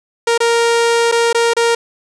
sawtooth tone with dropouts, 466.2 Hz, A#4, in tune, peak -7 dBFS, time 0.27-1.75 s, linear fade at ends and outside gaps 5 ms, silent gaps 0.378-0.403 / 1.116-1.122 / 1.329-1.346 / 1.536-1.566 s, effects resampled to 22050 Hz + 7-bit

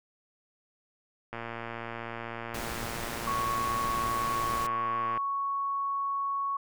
click train, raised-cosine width 0.5 ms, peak -22 dBFS, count 447, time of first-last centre 1.33-5.175 s, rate 116 Hz
pink noise, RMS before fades -38 dBFS, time 2.54-4.67 s, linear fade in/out 5 ms
sine tone, 1110 Hz, C#6, 2 cents sharp, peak -28 dBFS, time 3.27-6.57 s, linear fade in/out 5 ms
effects none

